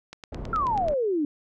click train, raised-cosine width 0.2 ms, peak -22 dBFS, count 8, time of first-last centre 0.13-0.884 s, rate 9.28 Hz
pink low-pass noise, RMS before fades -35 dBFS, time 0.32-0.94 s, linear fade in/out 2 ms, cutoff 570 Hz, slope 12 dB/octave
sine exponential sweep, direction down, 1378 to 281.4 Hz, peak -22 dBFS, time 0.53-1.25 s, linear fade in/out 2 ms
effects none

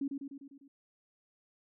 sine tone with echo, 277.2 Hz, C#4, in tune, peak -31 dBFS, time 0.01-0.08 s, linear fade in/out 5 ms, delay 100 ms, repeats 6, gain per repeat -4 dB, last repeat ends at 0.68 s, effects none

